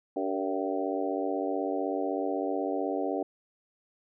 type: harmonic tone with a mistuned harmonic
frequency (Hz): 96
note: G2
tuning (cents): -36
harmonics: 3 / 4 / 5 / 6 / 7 / 8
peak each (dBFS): -33 / -34 / -35 / -36 / -36 / -37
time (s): 0.16-3.23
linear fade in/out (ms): 5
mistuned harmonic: 5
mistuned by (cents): -47
effects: none